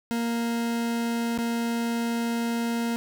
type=tone with dropouts; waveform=40% pulse; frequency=233.1 Hz; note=A#3; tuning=in tune; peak=-24 dBFS; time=0.11-2.96 s; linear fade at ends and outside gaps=0 ms; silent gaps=1.377-1.386 s; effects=none